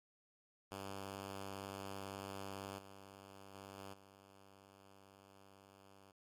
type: tone with level steps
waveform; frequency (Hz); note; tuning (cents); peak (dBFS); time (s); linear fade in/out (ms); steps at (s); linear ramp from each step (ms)
5% pulse; 98; G2; 0; -34 / -44 / -40 / -38 / -50; 0.71-6.12; 10; 2.78 / 3.54 / 3.77 / 3.93; 10
effects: MP3 64 kbps